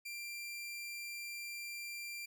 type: tone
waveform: sawtooth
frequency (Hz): 2370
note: D7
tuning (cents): +15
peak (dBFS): -39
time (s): 0.05-2.26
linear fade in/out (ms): 10
effects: none